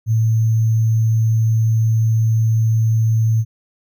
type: tone with sample-and-hold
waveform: sine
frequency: 111.8 Hz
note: A2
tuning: 28 cents sharp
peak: -12 dBFS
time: 0.06-3.45 s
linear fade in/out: 50 ms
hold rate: 6300 Hz
effects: none